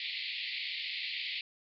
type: band-pass noise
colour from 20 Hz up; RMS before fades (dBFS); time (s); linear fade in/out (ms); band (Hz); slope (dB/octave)
pink; -38; 0-1.41; 2; 2000 to 4600; 96
effects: none